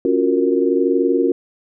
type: chord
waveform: sine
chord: Gb major seventh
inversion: second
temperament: equal with one note detuned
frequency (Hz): 277.2 / 349.2 / 370 / 464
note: Db4 / F4 / Gb4 / Bb4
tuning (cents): 0 / 0 / 0 / -8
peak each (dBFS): -19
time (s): 0.05-1.32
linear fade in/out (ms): 2
effects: none